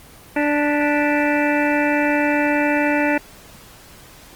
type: harmonic tone with a mistuned harmonic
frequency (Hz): 293.7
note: D4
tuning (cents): 0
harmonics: 1 / 2 / 3 / 5 / 6 / 7 / 8 / 9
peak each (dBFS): -19 / -22 / -24 / -26 / -27 / -27 / -28 / -29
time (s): 0.36-3.18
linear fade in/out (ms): 5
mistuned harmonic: 7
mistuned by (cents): -74
effects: pink hiss -44 dBFS RMS until 4.35 s + Opus 24 kbps